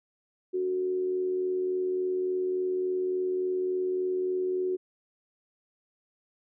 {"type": "tone with amplitude modulation", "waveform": "sine", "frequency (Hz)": 368.9, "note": "F#4", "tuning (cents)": -5, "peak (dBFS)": -24, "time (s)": [0.53, 4.77], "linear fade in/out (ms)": 20, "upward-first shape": "sine", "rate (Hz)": 83.5, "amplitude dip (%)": 40, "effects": []}